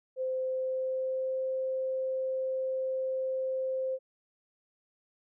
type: tone with pitch glide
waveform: sine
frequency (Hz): 518 to 523.1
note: C5 to C5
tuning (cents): -17 to -1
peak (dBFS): -29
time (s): 0.16-3.99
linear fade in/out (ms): 50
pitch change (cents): +16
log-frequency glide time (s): 0.41-1.43
effects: none

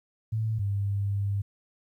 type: tone pair in turn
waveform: sine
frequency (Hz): 110.3 / 100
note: A2 / G2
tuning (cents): +5 / +35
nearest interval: major second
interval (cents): 170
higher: first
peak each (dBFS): -25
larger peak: neither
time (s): 0.32-0.59 / 0.59-1.42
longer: second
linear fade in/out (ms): 10
effects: 11-bit

